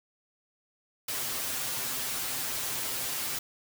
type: noise with comb filter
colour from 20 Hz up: white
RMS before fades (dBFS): -33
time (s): 1.08-3.39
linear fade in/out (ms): 5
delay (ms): 7.7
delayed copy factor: +0.95
effects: none